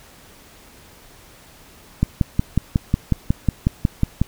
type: click train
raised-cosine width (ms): 5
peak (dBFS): -3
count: 13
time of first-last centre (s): 2.03-4.216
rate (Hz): 5.49
effects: pink hiss -47 dBFS RMS until 4.27 s